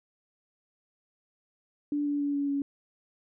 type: tone with pitch steps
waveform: sine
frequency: 291.5 / 288.8 / 286.2 / 283.5 / 280.9 Hz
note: D4 / D4 / D4 / C#4 / C#4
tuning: -13 / -29 / -45 / +39 / +23 cents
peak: -26 dBFS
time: 1.92-2.62 s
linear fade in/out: 2 ms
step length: 140 ms
effects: none